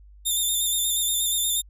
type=tone with vibrato; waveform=10% pulse; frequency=3599 Hz; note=A7; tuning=38 cents sharp; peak=-15 dBFS; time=0.25-1.62 s; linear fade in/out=20 ms; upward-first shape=square; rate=8.4 Hz; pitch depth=28 cents each way; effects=added 50 Hz sine -46 dBFS peak until 1.69 s